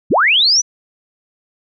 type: linear sweep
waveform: sine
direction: up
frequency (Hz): 76.4 to 6080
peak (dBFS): -9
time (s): 0.1-0.62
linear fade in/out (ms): 20
effects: none